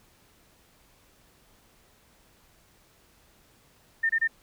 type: tone bursts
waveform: sine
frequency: 1812 Hz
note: A#6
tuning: 50 cents flat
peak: -21 dBFS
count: 3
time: 4.03-4.277 s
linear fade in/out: 10 ms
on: 65 ms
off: 26 ms
effects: pink hiss -61 dBFS RMS until 4.42 s